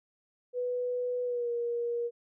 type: tone with pitch glide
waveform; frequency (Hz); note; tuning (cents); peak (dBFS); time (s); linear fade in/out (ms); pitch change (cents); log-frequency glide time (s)
sine; 493.9 to 473.8; B4 to A#4; 0 to +28; -29; 0.53-2.11; 50; -72; 1.24-1.5
effects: none